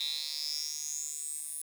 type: tone with high-pass filter sweep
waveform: 10% pulse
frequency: 150 Hz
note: D3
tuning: 37 cents sharp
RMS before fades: -37 dBFS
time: 0-1.62 s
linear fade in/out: 5 ms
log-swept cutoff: 3800 to 9900 Hz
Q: 9.1
effects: 9-bit